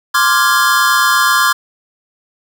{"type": "chord", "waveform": "square", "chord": "D half-diminished seventh", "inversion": "third", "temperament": "equal", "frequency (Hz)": [1046.5, 1174.7, 1396.9, 1661.2], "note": ["C6", "D6", "F6", "Ab6"], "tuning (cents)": [0, 0, 0, 0], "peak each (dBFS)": -16, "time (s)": [0.14, 1.53], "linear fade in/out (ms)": 10, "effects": []}